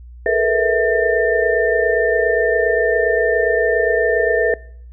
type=tone cluster; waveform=sine; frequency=429.8 / 459.7 / 487.1 / 652 / 1796 Hz; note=A4 / A#4 / B4 / E5 / A6; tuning=-41 / -24 / -24 / -19 / +35 cents; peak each=-20 dBFS; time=0.26-4.54 s; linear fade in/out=2 ms; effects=noise-tail reverb RT60 0.6 s tail -21 dB re dry + added 60 Hz sine -35 dBFS peak until 4.92 s